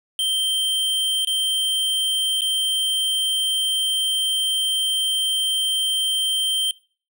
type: tone with dropouts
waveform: square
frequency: 3136 Hz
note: G7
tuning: in tune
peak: -20 dBFS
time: 0.19-6.71 s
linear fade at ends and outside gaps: 1 ms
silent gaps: 1.249-1.272 / 2.409-2.418 s
effects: noise-tail reverb RT60 0.4 s tail -21 dB re dry